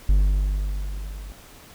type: tone with level ramp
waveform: triangle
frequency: 49.36 Hz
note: G1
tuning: 13 cents sharp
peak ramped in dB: -11 to -32 dBFS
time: 0.09-1.32 s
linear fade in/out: 0 ms
effects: pink hiss -47 dBFS RMS until 1.74 s